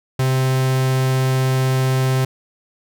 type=tone; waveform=45% pulse; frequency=130.81 Hz; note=C3; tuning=in tune; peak=-15 dBFS; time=0.19-2.25 s; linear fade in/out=5 ms; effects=none